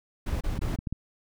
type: noise bursts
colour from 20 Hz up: brown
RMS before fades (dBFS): -29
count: 3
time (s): 0.26-0.762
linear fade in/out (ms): 10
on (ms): 150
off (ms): 26
type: clicks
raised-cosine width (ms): 5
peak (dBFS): -18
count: 5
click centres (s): 0.59 / 0.741 / 0.789 / 0.872 / 0.926
effects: none